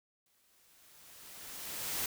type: noise with exponential growth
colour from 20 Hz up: white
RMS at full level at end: -34 dBFS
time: 0.26-2.06 s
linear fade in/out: 2 ms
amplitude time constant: 390 ms
effects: none